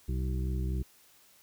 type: harmonic tone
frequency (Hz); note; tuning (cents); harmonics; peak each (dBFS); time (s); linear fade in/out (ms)
64; C2; -38; 1 / 2 / 3 / 5 / 6; -30 / -36 / -40 / -44 / -46; 0.08-0.83; 10
effects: white hiss -61 dBFS RMS until 1.42 s